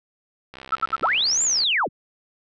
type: click train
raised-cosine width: 0.3 ms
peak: -22 dBFS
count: 73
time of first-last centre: 0.54-1.634 s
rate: 65.8 Hz
type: tone bursts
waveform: sine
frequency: 1318.5 Hz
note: E6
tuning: in tune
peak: -17 dBFS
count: 4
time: 0.72-1.062 s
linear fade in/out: 5 ms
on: 33 ms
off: 70 ms
type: linear two-way sweep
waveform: sine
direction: up then down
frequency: 36.43 to 7400 to 36.43 Hz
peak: -18 dBFS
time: 1.01-1.89 s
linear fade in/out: 50 ms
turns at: 1.43 s
effects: none